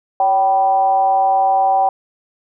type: tone with frequency modulation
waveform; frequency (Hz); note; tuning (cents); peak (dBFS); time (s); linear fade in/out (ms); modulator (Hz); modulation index
sine; 772; G5; -27; -11; 0.2-1.89; 2; 208; 0.51
effects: none